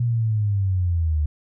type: linear sweep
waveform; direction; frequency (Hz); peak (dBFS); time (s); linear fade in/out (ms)
sine; down; 121.3 to 73.42; -18; 0-1.26; 5
effects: none